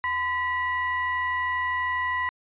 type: ring-modulated tone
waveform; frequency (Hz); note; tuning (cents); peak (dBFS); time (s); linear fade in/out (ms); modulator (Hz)
triangle; 466.2; A#4; 0; -19; 0.04-2.29; 0; 1480
effects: resampled to 8000 Hz